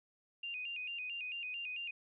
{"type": "tone with vibrato", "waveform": "sine", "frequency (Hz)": 2637, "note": "E7", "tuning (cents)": 0, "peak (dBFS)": -39, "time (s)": [0.43, 1.91], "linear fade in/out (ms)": 5, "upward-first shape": "square", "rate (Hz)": 4.5, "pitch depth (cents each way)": 96, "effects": []}